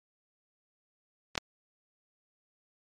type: clicks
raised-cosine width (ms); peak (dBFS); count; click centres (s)
0.2; -18 / -8; 2; 1.354 / 1.378
effects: MP3 64 kbps